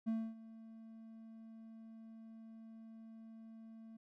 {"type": "tone with ADSR envelope", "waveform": "triangle", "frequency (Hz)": 223.9, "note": "A3", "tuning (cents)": 30, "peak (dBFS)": -31, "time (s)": [0.06, 3.97], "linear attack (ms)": 23, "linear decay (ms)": 260, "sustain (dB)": -19, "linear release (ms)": 7, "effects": []}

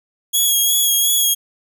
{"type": "tone with vibrato", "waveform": "5% pulse", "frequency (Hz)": 3322, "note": "G#7", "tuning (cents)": 0, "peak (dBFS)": -6, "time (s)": [0.33, 1.35], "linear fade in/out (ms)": 20, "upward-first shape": "sine", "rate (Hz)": 2.8, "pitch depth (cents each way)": 28, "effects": []}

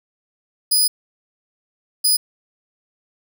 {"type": "tone bursts at uneven times", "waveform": "15% pulse", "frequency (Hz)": 4971, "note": "D#8", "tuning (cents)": -2, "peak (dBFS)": -7, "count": 2, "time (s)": [[0.71, 0.88], [2.04, 2.17]], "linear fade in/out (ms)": 10, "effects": []}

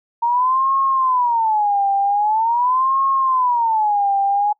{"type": "tone with vibrato", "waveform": "sine", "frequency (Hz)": 926, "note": "A#5", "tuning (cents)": -12, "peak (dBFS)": -14, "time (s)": [0.22, 4.53], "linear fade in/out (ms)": 10, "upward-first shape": "sine", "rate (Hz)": 0.44, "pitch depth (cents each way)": 270, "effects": ["noise-tail reverb RT60 0.1 s tail -25 dB re dry"]}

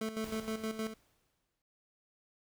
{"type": "tone with tremolo", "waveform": "25% pulse", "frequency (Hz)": 220, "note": "A3", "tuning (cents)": 0, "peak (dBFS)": -30, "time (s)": [0.01, 0.94], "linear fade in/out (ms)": 5, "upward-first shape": "square", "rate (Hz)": 6.4, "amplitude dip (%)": 65}
{"type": "noise with exponential decay", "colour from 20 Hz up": "pink", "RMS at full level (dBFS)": -47, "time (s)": [0.24, 1.62], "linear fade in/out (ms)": 1, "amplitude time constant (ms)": 300}
{"effects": []}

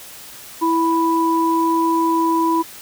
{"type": "tone pair together", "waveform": "sine", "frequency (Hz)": [329.6, 987.8], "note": ["E4", "B5"], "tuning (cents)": [0, 0], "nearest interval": "octave + perfect fifth", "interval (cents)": 1900, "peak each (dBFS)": -17, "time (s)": [0.61, 2.63], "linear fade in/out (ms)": 20, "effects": ["white hiss -38 dBFS RMS until 2.81 s"]}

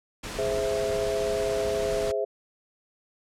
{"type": "noise", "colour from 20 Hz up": "pink", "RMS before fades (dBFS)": -35, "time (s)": [0.23, 2.12], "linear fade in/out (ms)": 10}
{"type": "chord", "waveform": "sine", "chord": "Ab augmented", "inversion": "none", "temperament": "equal", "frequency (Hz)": [415.3, 523.3, 659.3], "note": ["Ab4", "C5", "E5"], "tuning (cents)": [0, 0, 0], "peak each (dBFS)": [-28, -30, -29], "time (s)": [0.38, 2.25], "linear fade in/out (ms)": 10}
{"effects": ["low-pass 9000 Hz 12 dB/octave"]}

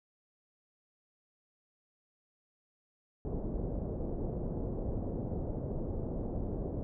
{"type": "low-pass noise", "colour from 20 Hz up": "pink", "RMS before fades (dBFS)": -36, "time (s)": [3.25, 6.83], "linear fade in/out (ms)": 0, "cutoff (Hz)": 580, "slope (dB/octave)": 24, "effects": []}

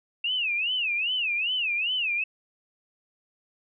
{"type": "tone with vibrato", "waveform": "sine", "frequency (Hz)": 2689, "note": "E7", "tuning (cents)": 34, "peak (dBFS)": -24, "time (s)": [0.24, 2.24], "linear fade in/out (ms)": 5, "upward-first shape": "sine", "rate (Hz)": 2.5, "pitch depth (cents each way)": 220, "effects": []}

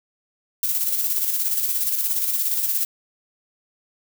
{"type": "noise with tremolo", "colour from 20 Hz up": "violet", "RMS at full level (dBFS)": -21, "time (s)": [0.63, 2.85], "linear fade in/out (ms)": 2, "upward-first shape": "square", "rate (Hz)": 17, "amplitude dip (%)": 40, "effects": []}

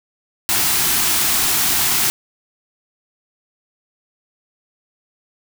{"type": "band-stop noise", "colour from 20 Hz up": "white", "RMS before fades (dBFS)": -17, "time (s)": [0.49, 2.1], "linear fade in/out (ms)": 0, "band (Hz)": [420, 650], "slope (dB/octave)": 96, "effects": []}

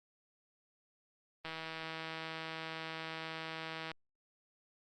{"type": "click train", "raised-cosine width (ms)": 0.3, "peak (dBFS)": -26, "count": 398, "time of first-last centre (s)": [1.45, 3.916], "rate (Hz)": 161, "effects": ["Opus 32 kbps"]}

